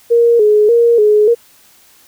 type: tone with vibrato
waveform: sine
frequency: 444.9 Hz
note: A4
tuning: 19 cents sharp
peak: -6 dBFS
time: 0.1-1.35 s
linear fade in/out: 20 ms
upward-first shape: square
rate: 1.7 Hz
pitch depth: 93 cents each way
effects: white hiss -47 dBFS RMS until 2.07 s